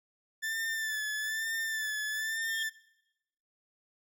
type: tone with vibrato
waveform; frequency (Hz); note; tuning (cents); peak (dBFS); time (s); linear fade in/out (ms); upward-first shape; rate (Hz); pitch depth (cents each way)
40% pulse; 1760; A6; 0; -31; 0.42-2.7; 20; sine; 1.1; 43
type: tone with exponential growth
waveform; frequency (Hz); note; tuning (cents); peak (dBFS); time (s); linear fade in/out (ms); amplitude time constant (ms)
sine; 3258; G#7; -34; -32; 2.33-2.63; 2; 64
effects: noise-tail reverb RT60 0.9 s tail -21 dB re dry